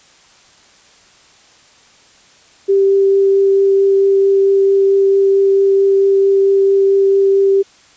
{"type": "tone with vibrato", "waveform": "sine", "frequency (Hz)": 392, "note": "G4", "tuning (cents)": 0, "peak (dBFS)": -8, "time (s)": [2.68, 7.63], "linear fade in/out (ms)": 20, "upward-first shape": "triangle", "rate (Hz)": 4.5, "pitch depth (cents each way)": 8, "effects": ["white hiss -47 dBFS RMS until 7.96 s", "resampled to 16000 Hz"]}